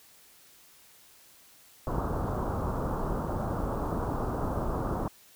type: low-pass noise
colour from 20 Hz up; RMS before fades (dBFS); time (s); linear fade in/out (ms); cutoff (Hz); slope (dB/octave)
pink; -31; 1.87-5.08; 2; 1300; 48
effects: white hiss -57 dBFS RMS until 5.35 s